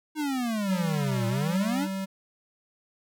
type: exponential two-way sweep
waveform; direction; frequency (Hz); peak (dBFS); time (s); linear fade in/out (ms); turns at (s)
square; down then up; 313.8 to 114 to 313.8; -27; 0.15-1.88; 50; 1.27
type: tone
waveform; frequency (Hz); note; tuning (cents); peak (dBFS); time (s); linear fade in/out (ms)
square; 192.6; G3; -30; -30; 0.68-2.06; 20
effects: none